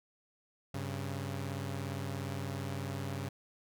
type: tone pair together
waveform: sawtooth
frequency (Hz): 97 / 136.81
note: G2 / C#3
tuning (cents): -18 / -22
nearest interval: tritone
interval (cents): 596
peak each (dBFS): -35 / -35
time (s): 0.74-3.29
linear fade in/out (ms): 5
effects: none